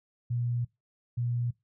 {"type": "tone bursts at uneven times", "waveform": "sine", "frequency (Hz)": 120.4, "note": "B2", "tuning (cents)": -44, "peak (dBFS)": -27, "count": 2, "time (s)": [[0.3, 0.65], [1.17, 1.51]], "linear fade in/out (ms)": 10, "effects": ["noise-tail reverb RT60 0.2 s tail -21 dB re dry"]}